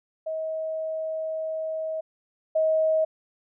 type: tone pair in turn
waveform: sine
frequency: 636 / 633.4 Hz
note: D#5 / D#5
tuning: +38 / +31 cents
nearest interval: unison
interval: 7 cents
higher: first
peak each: -27 / -19 dBFS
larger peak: second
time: 0.26-2.01 / 2.55-3.05 s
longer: first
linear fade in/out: 10 ms
effects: none